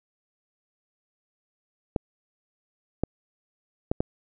clicks, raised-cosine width 2 ms, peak -10 dBFS, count 4, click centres 1.962 / 3.036 / 3.915 / 4.005 s, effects none

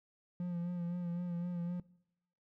triangle tone with vibrato, 174.61 Hz, F3, in tune, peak -33 dBFS, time 0.4-1.8 s, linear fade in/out 2 ms, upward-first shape sine, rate 3.9 Hz, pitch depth 34 cents each way, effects noise-tail reverb RT60 0.8 s tail -22 dB re dry

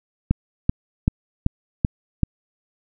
click train, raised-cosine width 5 ms, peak -4 dBFS, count 6, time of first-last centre 0.31-2.233 s, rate 2.6 Hz, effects none

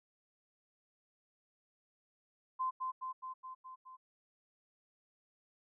sine tone with echo, 1035 Hz, C6, 19 cents flat, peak -32 dBFS, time 2.59-2.71 s, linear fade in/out 20 ms, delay 210 ms, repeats 6, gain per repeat -3 dB, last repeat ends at 3.97 s, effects none

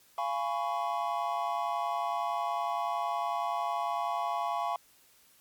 triangle chord, C# dominant seventh, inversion first, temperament just, 693 / 831.5 / 997.9 / 1108.7 Hz, E#5 / G#5 / B5 / C#6, -14 / +2 / +18 / 0 cents, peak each -32 / -33 / -34 / -33 dBFS, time 0.18-4.76 s, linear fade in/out 2 ms, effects white hiss -62 dBFS RMS until 5.4 s + MP3 96 kbps

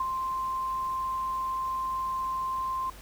sine tone with ADSR envelope, 1046.5 Hz, C6, in tune, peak -24 dBFS, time 0-2.9 s, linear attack 5 ms, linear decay 24 ms, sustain -4 dB, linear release 4 ms, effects added 50 Hz sine -49 dBFS peak until 3.01 s + pink hiss -50 dBFS RMS until 3.01 s

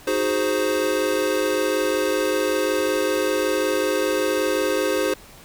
square chord, Ab dominant seventh, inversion second, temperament equal, 311.1 / 370 / 415.3 / 523.3 Hz, Eb4 / Gb4 / Ab4 / C5, 0 / 0 / 0 / 0 cents, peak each -28 / -27 / -26 / -24 dBFS, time 0.07-5.14 s, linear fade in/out 5 ms, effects pink hiss -46 dBFS RMS until 5.44 s

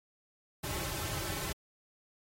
pink noise with comb filter, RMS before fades -37 dBFS, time 0.63-1.53 s, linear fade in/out 10 ms, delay 4.2 ms, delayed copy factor -0.9, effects AAC 48 kbps

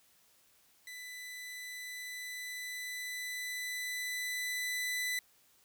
sawtooth tone with level ramp, 1994 Hz, B6, 16 cents sharp, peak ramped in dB -41 to -29 dBFS, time 0.87-5.19 s, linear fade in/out 2 ms, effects white hiss -67 dBFS RMS until 5.64 s

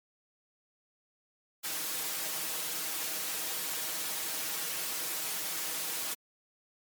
white noise with comb filter, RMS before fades -35 dBFS, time 1.63-6.15 s, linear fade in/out 20 ms, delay 6.3 ms, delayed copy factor +0.7, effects high-pass 200 Hz 12 dB/octave + MP3 96 kbps

